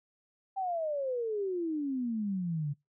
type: exponential sweep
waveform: sine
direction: down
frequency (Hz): 790 to 140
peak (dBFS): -30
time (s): 0.56-2.74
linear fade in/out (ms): 20
effects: noise-tail reverb RT60 0.2 s tail -24 dB re dry